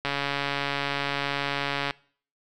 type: click train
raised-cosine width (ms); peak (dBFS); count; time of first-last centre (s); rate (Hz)
0.3; -11; 263; 0.05-1.908; 141
effects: noise-tail reverb RT60 0.5 s tail -23 dB re dry